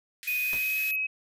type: band-pass noise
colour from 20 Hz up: pink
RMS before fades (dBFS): -43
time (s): 0.23-0.91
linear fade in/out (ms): 0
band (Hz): 1700 to 13000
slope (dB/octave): 48
type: tone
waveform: sine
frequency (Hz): 13430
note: G#9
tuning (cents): +18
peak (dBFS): -35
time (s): 0.27-0.96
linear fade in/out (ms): 5
type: tone with pitch glide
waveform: sine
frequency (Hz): 2489 to 2549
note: D#7 to D#7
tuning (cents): 0 to +41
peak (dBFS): -26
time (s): 0.27-1.07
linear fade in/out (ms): 10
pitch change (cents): +41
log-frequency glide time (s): 0.4-0.8
type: noise with exponential decay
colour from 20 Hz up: pink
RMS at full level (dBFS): -36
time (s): 0.53-0.66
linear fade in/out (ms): 0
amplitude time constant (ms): 27
effects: none